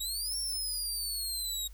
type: exponential two-way sweep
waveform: 20% pulse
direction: up then down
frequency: 3771 to 5510 to 3771 Hz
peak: -27 dBFS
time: 0-1.68 s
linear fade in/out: 10 ms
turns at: 0.37 s
effects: added 50 Hz sine -46 dBFS peak until 1.73 s + white hiss -63 dBFS RMS until 1.73 s